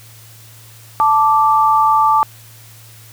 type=tone pair together; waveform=sine; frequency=879.2 / 1172 Hz; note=A5 / D6; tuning=-2 / -4 cents; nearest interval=perfect fourth; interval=498 cents; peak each=-12 dBFS; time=1-2.23 s; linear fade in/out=0 ms; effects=added 112 Hz sine -41 dBFS peak until 3.12 s + white hiss -43 dBFS RMS until 3.12 s